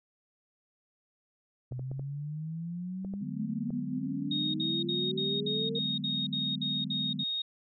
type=exponential sweep; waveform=sine; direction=up; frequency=124.2 to 464.2 Hz; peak=-34 dBFS; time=1.71-5.79 s; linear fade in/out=5 ms
type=clicks; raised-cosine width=2 ms; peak=-30 dBFS; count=7; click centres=1.722 / 1.794 / 1.915 / 1.995 / 3.048 / 3.138 / 3.705 s
type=chord; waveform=sine; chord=G# half-diminished seventh; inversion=second; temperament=just; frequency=149.51 / 186.89 / 207.7 / 249.2 Hz; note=D3 / F#3 / G#3 / B3; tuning=+31 / +18 / 0 / +16 cents; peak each=-39 dBFS; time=3.21-7.24 s; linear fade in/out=10 ms
type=tone bursts; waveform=sine; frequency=3729 Hz; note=A#7; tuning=in tune; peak=-30 dBFS; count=11; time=4.31-7.42 s; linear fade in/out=5 ms; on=230 ms; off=58 ms
effects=none